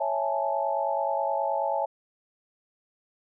sine chord, A major seventh, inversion first, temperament equal, 554.4 / 659.3 / 830.6 / 880 Hz, C#5 / E5 / G#5 / A5, 0 / 0 / 0 / 0 cents, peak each -30 dBFS, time 0-1.86 s, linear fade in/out 10 ms, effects none

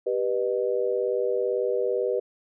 sine chord, G augmented, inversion none, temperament just, 392 / 490 / 612.5 Hz, G4 / B4 / D#5, 0 / -14 / -27 cents, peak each -27 / -25 / -31 dBFS, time 0.06-2.2 s, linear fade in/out 10 ms, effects none

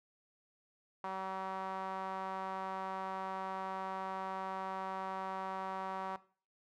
sawtooth tone with band-pass filter, 190.2 Hz, F#3, 48 cents sharp, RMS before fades -40 dBFS, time 1.04-6.16 s, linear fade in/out 2 ms, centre 970 Hz, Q 3.2, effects noise-tail reverb RT60 0.4 s tail -17 dB re dry

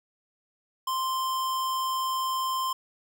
square tone, 1045 Hz, C6, 2 cents flat, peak -27 dBFS, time 0.87-2.73 s, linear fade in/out 5 ms, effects none

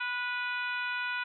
harmonic tone with a mistuned harmonic, 493.9 Hz, B4, in tune, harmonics 2 / 3 / 4 / 5 / 6 / 7 / 8, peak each -39 / -33 / -44 / -37 / -45 / -47 / -50 dBFS, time 0-1.24 s, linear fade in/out 10 ms, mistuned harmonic 3, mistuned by -19 cents, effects none

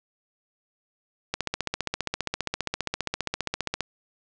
click train, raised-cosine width 0.2 ms, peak -9 dBFS, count 38, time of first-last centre 1.34-3.807 s, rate 15 Hz, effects resampled to 22050 Hz + 8-bit

